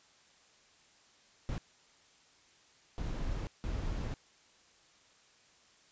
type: noise bursts at uneven times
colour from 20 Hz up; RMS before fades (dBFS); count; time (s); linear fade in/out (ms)
brown; -36; 3; 1.49-1.58 / 2.98-3.47 / 3.64-4.14; 0
effects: white hiss -64 dBFS RMS until 5.91 s + resampled to 16000 Hz